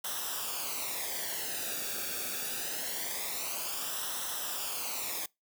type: noise with flanger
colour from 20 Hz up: white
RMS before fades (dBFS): -36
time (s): 0.04-5.26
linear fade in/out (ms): 5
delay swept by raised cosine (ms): 0.43 to 0.99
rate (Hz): 0.24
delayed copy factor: -0.7
effects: noise-tail reverb RT60 0.2 s tail -24 dB re dry